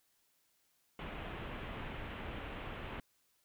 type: low-pass noise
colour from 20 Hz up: pink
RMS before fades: -44 dBFS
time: 0.99-3 s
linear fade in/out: 2 ms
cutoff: 3200 Hz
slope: 48 dB/octave
effects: white hiss -75 dBFS RMS until 3.44 s